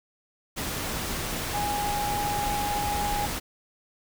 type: tone in noise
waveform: sine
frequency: 824 Hz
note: G#5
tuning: 14 cents flat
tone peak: -27 dBFS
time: 1.53-3.27 s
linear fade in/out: 20 ms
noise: pink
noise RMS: -31 dBFS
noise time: 0.56-3.4 s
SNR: +1 dB
effects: none